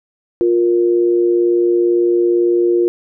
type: tone pair together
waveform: sine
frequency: 352.1 / 470 Hz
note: F4 / A#4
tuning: +14 / +14 cents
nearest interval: perfect fourth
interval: 500 cents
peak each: -11 / -19 dBFS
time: 0.41-2.88 s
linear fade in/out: 0 ms
effects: none